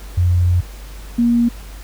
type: tone pair in turn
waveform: sine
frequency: 88.6 / 236.5 Hz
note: F2 / A#3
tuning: +25 / +25 cents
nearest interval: octave + perfect fourth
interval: 1700 cents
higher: second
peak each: -11 dBFS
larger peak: neither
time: 0.17-0.61 / 1.18-1.49 s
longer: first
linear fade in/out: 10 ms
effects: added 49 Hz sine -31 dBFS peak until 1.83 s + pink hiss -41 dBFS RMS until 1.83 s